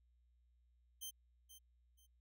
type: tone with echo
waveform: 10% pulse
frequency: 3125 Hz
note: G7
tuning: 6 cents flat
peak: -37 dBFS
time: 1.01-1.11 s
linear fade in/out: 20 ms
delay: 480 ms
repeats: 2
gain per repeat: -12 dB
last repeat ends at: 2.07 s
effects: added 60 Hz sine -70 dBFS peak until 2.2 s